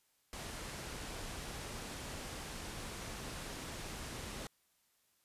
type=low-pass noise; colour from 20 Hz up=pink; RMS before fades=-45 dBFS; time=0.33-4.47 s; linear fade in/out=0 ms; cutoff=11000 Hz; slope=24 dB/octave; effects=white hiss -75 dBFS RMS until 5.24 s + resampled to 32000 Hz